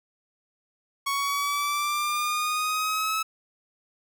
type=exponential sweep; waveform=sawtooth; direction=up; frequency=1108.7 to 1300 Hz; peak=-21 dBFS; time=1.06-3.23 s; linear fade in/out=10 ms; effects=none